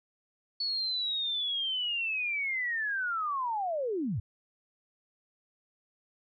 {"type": "linear sweep", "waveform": "sine", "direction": "down", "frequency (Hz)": [4435, 82.41], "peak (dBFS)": -29, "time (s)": [0.6, 4.2], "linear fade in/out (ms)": 5, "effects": []}